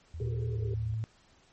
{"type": "tone with vibrato", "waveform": "sine", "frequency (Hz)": 77.78, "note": "D#2", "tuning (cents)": 0, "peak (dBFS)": -37, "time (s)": [0.14, 0.94], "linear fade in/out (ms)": 0, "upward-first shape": "square", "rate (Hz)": 7.1, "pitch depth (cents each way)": 75}
{"type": "band-pass noise", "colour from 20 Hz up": "white", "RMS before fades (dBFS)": -43, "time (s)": [0.2, 0.74], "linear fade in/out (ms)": 2, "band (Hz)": [380, 440], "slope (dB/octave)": 96}
{"type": "tone with pitch glide", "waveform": "sine", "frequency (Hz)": [116.54, 110.7], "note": ["A#2", "A2"], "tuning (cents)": [0, 11], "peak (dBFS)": -30, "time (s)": [0.21, 1.04], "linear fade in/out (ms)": 0, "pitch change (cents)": -89, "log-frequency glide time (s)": [0.5, 0.56]}
{"effects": ["pink hiss -63 dBFS RMS until 1.52 s", "MP3 32 kbps"]}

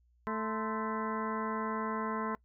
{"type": "harmonic tone with a mistuned harmonic", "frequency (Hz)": 220, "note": "A3", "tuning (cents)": 0, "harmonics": [1, 2, 3, 4, 5, 6, 7, 8, 9], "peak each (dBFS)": [-37, -39, -44, -45, -37, -43, -47, -50, -49], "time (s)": [0.27, 2.35], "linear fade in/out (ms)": 0, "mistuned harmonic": 5, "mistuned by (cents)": -96, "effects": ["noise-tail reverb RT60 0.1 s tail -23 dB re dry", "added 60 Hz sine -65 dBFS peak until 2.44 s"]}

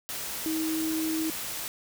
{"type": "tone in noise", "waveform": "sine", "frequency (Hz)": 318.4, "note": "D#4", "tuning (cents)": 40, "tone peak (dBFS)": -27, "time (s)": [0.46, 1.3], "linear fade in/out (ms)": 0, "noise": "white", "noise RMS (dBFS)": -35, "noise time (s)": [0.09, 1.68], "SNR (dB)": 5, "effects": []}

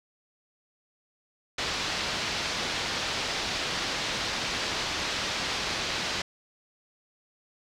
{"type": "low-pass noise", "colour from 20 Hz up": "white", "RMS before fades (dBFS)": -31, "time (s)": [1.58, 6.22], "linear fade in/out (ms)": 5, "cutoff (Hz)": 5100, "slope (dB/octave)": 24, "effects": []}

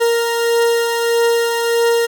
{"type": "beating tone pair", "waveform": "40% pulse", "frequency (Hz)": [466.2, 467.8], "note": ["A#4", "A#4"], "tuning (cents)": [0, 6], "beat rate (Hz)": 1.6, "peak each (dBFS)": [-13, -21], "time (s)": [0, 2.07], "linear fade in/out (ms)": 20, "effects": []}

